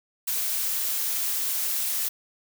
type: noise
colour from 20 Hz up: blue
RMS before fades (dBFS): -27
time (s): 0.27-2.09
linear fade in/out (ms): 10
effects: none